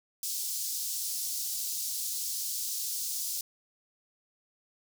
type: high-pass noise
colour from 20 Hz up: pink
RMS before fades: -34 dBFS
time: 0.23-3.41 s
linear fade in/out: 2 ms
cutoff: 4900 Hz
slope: 24 dB/octave
effects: none